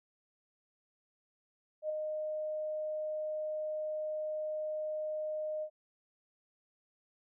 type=tone with ADSR envelope; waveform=sine; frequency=616 Hz; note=D#5; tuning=17 cents flat; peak=-30 dBFS; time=1.82-5.7 s; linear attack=76 ms; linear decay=7 ms; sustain=-4 dB; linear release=74 ms; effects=none